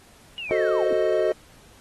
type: linear sweep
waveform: sine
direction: down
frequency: 2927 to 220.3 Hz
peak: -30 dBFS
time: 0.38-0.93 s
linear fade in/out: 0 ms
type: chord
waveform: triangle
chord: F# diminished seventh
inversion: none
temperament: equal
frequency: 370 / 440 / 523.3 / 622.3 Hz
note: F#4 / A4 / C5 / Eb5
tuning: 0 / 0 / 0 / 0 cents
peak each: -23 / -23 / -26 / -21 dBFS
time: 0.51-1.32 s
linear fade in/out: 0 ms
effects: pink hiss -53 dBFS RMS until 1.8 s + AAC 32 kbps